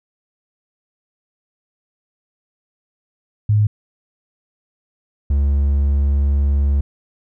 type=tone pair in turn; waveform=sine / triangle; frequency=105.4 / 70.35 Hz; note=G#2 / C#2; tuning=+26 / +26 cents; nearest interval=perfect fifth; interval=700 cents; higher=first; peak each=-11 dBFS; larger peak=neither; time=3.49-3.67 / 5.3-6.81 s; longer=second; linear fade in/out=5 ms; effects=none